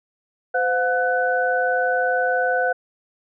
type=tone cluster; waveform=sine; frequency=512 / 717 / 1498 Hz; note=C5 / F5 / F#6; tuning=-38 / +45 / +21 cents; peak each=-22 dBFS; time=0.54-2.73 s; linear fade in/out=10 ms; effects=none